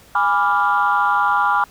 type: chord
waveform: sine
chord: G# diminished seventh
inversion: none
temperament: equal with one note detuned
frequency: 823 / 987.8 / 1174.7 / 1396.9 Hz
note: G#5 / B5 / D6 / F6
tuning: -16 / 0 / 0 / 0 cents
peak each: -19 dBFS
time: 0.15-1.64 s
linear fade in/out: 2 ms
effects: tanh soft clip ceiling -6 dBFS + pink hiss -48 dBFS RMS until 1.7 s